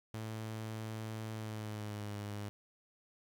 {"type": "tone with pitch glide", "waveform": "sawtooth", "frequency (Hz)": [110, 103.23], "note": ["A2", "G#2"], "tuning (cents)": [0, -10], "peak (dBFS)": -36, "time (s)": [0.14, 2.49], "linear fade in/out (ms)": 0, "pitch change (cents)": -110, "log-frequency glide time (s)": [1.33, 2.13], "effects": ["11-bit"]}